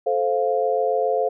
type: chord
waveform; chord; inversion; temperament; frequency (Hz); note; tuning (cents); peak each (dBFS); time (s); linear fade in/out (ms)
sine; F major; first; just; 436.5 / 523.8 / 698.5; A4 / C5 / F5; -14 / +2 / 0; -23 / -22 / -23; 0.06-1.29; 10
effects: none